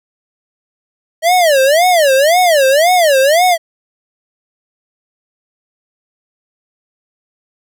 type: tone with vibrato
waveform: square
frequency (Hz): 622.3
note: D#5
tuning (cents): 0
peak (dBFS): -8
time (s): 1.22-3.58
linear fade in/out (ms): 50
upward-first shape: sine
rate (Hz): 1.9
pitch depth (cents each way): 290
effects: none